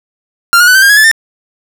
45% pulse tone with pitch steps, 1389 / 1441.3 / 1495.6 / 1551.9 / 1610.4 / 1671 / 1733.9 / 1799.2 Hz, F6 / F#6 / F#6 / G6 / G6 / G#6 / A6 / A6, -10 / -46 / +18 / -18 / +46 / +10 / -26 / +38 cents, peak -3 dBFS, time 0.53-1.114 s, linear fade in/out 0 ms, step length 73 ms, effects none

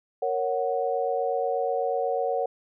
sine chord, F# major, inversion first, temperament equal, 466.2 / 554.4 / 740 Hz, A#4 / C#5 / F#5, 0 / 0 / 0 cents, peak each -28 dBFS, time 0.22-2.46 s, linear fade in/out 5 ms, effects none

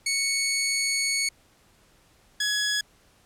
15% pulse tone pair in turn, 2217 / 1680.2 Hz, C#7 / G#6, 0 / +20 cents, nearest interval perfect fourth, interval 480 cents, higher first, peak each -17 dBFS, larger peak neither, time 0.06-1.29 / 2.4-2.81 s, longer first, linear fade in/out 5 ms, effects pink hiss -60 dBFS RMS until 3.25 s + low-pass 12000 Hz 12 dB/octave

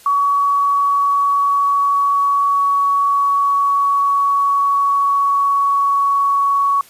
sine tone with pitch glide, 1129 to 1119.3 Hz, C#6 to C#6, +31 to +16 cents, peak -12 dBFS, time 0.06-6.81 s, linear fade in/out 2 ms, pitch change -15 cents, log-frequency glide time 0.32-6.26 s, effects white hiss -45 dBFS RMS until 6.89 s + resampled to 32000 Hz

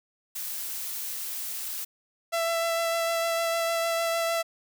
blue noise, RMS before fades -34 dBFS, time 0.35-1.85 s, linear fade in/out 10 ms
sawtooth tone with vibrato, 667 Hz, E5, 20 cents sharp, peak -21 dBFS, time 2.32-4.43 s, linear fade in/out 20 ms, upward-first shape sine, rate 6.6 Hz, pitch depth 12 cents each way
effects none

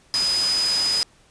sine tone in noise, 5000 Hz, D#8, 8 cents sharp, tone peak -19 dBFS, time 0.14-1.03 s, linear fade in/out 0 ms, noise white, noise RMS -27 dBFS, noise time 0.14-1.03 s, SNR +5 dB, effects pink hiss -56 dBFS RMS until 1.3 s + resampled to 22050 Hz

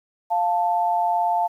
sine tone pair together, 700 / 882 Hz, F5 / A5, +4 / +4 cents, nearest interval major third, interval 400 cents, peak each -21 dBFS, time 0.3-1.48 s, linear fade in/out 20 ms, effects 9-bit

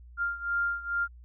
sine beating tone pair, 1396.9 / 1399.2 Hz, F6 / F6, 0 / +3 cents, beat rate 2.3 Hz, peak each -29 / -32 dBFS, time 0.17-1.08 s, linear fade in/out 50 ms, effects added 60 Hz sine -47 dBFS peak until 1.24 s

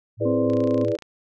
sine tone with tremolo, 110 Hz, A2, in tune, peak -27 dBFS, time 0.17-0.95 s, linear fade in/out 50 ms, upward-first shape sine, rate 3.3 Hz, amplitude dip 30%
sine chord, E dominant seventh, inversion none, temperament equal, 329.6 / 415.3 / 493.9 / 587.3 Hz, E4 / G#4 / B4 / D5, 0 / 0 / 0 / 0 cents, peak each -27 / -27 / -26 / -25 dBFS, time 0.2-0.97 s, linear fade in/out 20 ms
harmonic tone, 261.6 Hz, C4, in tune, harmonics 1 / 2 / 4, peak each -22 / -32 / -39 dBFS, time 0.25-0.85 s, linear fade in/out 10 ms
click train, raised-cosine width 0.2 ms, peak -24 dBFS, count 16, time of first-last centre 0.5-1.023 s, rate 28.7 Hz
effects none

